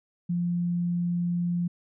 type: tone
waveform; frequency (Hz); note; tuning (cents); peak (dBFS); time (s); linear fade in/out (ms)
sine; 174.2; F3; -4; -24; 0.29-1.68; 10
effects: none